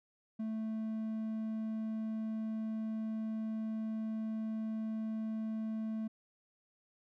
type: tone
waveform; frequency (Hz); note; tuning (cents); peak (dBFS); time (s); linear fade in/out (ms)
triangle; 220; A3; 0; -33; 0.39-6.08; 10
effects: none